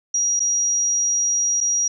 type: tone with dropouts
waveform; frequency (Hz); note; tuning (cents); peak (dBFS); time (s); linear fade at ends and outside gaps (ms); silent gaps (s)
sine; 5740; F8; +47; -17; 0.14-1.88; 5; 0.395-0.402 / 1.605-1.61
effects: none